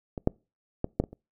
clicks, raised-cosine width 2 ms, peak -20 / -8 / -13 / -9 / -21 / -30 dBFS, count 6, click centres 0.178 / 0.274 / 0.844 / 1 / 1.039 / 1.13 s, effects noise-tail reverb RT60 0.3 s tail -26 dB re dry

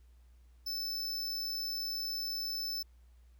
square tone, 5274 Hz, E8, in tune, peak -35 dBFS, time 0.66-2.83 s, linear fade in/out 10 ms, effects added 60 Hz sine -57 dBFS peak until 3.39 s + pink hiss -75 dBFS RMS until 3.39 s

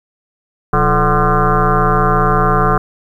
sine tone with frequency modulation, 587.3 Hz, D5, in tune, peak -9 dBFS, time 0.73-2.78 s, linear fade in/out 5 ms, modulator 154 Hz, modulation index 5.2, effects 8-bit

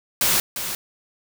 white noise with echo, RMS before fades -19 dBFS, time 0.21-0.4 s, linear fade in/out 2 ms, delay 350 ms, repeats 1, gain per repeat -9 dB, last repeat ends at 0.75 s, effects none

